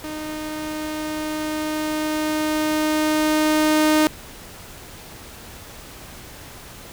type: tone with level ramp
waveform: sawtooth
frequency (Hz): 307.9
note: D#4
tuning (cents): -18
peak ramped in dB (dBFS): -25 to -10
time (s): 0.04-4.07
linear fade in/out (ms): 0
effects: pink hiss -40 dBFS RMS until 6.92 s